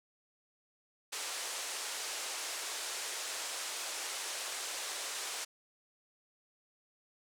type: band-pass noise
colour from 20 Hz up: white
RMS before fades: -40 dBFS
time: 1.12-5.45 s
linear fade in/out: 10 ms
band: 400 to 9100 Hz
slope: 24 dB/octave
effects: none